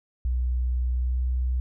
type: tone with pitch glide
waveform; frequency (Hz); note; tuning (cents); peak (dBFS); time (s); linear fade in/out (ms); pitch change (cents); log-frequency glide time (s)
sine; 61.9 to 62.73; B1 to B1; +5 to +28; -22; 0.25-1.6; 0; +23; 0.94-1.2
effects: none